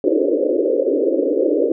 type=band-pass noise; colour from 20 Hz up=white; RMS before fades=-17 dBFS; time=0.04-1.72 s; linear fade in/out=2 ms; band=280 to 560 Hz; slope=96 dB/octave; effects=none